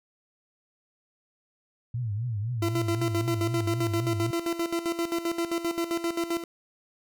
sine tone with vibrato, 111.9 Hz, A2, 30 cents sharp, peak -27 dBFS, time 1.94-4.31 s, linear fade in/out 5 ms, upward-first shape triangle, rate 3.9 Hz, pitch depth 220 cents each way
40% pulse tone with tremolo, 337.7 Hz, E4, 42 cents sharp, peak -24 dBFS, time 2.62-6.44 s, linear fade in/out 5 ms, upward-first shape square, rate 7.6 Hz, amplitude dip 70%
effects none

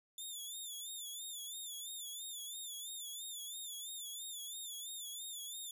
15% pulse tone with vibrato, 3520 Hz, A7, in tune, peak -37 dBFS, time 0.18-5.71 s, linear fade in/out 2 ms, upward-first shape sine, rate 3 Hz, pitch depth 98 cents each way, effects none

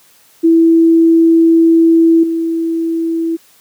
sine tone with level steps, 329.5 Hz, E4, 1 cent flat, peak -5 / -13 dBFS, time 0.43-3.37 s, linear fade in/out 20 ms, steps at 2.23 s, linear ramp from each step 5 ms, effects white hiss -48 dBFS RMS until 3.6 s + high-pass 100 Hz 12 dB/octave

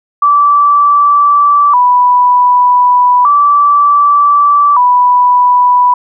sine tone with vibrato, 1070 Hz, C6, 38 cents sharp, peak -4 dBFS, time 0.22-5.94 s, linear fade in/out 5 ms, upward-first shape square, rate 0.33 Hz, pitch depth 140 cents each way, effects none

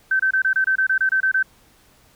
sine tone bursts, 1544 Hz, G6, 27 cents flat, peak -15 dBFS, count 12, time 0.11-1.428 s, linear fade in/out 5 ms, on 86 ms, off 26 ms, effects pink hiss -55 dBFS RMS until 2.15 s

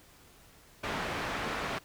white low-pass noise, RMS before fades -35 dBFS, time 0.83-1.79 s, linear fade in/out 10 ms, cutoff 1800 Hz, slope 12 dB/octave, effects pink hiss -58 dBFS RMS until 1.84 s

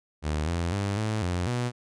sawtooth tone with pitch steps, 76.2 / 85.3 / 99.8 / 108.5 / 88.8 / 122.3 Hz, D#2 / F2 / G2 / A2 / F2 / B2, -36 / -40 / +32 / -24 / +29 / -16 cents, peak -22 dBFS, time 0.22-1.72 s, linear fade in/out 50 ms, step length 250 ms, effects resampled to 22050 Hz

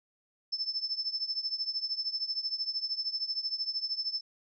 sine tone with tremolo, 5274 Hz, E8, in tune, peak -27 dBFS, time 0.52-4.21 s, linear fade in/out 10 ms, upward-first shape triangle, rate 13 Hz, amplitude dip 90%, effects none

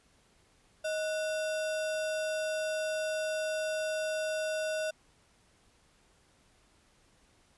sine tone with sample-and-hold, 626 Hz, D#5, 10 cents sharp, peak -30 dBFS, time 0.84-4.91 s, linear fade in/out 10 ms, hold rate 2100 Hz, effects pink hiss -66 dBFS RMS until 7.57 s + resampled to 24000 Hz

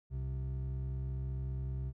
triangle tone pair together, 65.25 / 130.5 Hz, C2 / C3, -4 / -4 cents, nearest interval octave, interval 1200 cents, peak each -34 / -35 dBFS, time 0.1-1.93 s, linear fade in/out 50 ms, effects tanh soft clip ceiling -30 dBFS

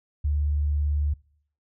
sine tone with vibrato, 73.42 Hz, D2, in tune, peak -21 dBFS, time 0.24-1.14 s, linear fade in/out 10 ms, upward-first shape sine, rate 18 Hz, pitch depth 13 cents each way, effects noise-tail reverb RT60 0.6 s tail -24 dB re dry

